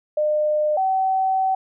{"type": "tone pair in turn", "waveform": "sine", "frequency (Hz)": [605, 762.3], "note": ["D#5", "G5"], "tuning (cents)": [-49, -49], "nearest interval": "major third", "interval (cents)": 400, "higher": "second", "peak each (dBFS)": -17, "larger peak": "neither", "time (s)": [[0.17, 0.77], [0.77, 1.55]], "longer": "second", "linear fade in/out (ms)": 5, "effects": []}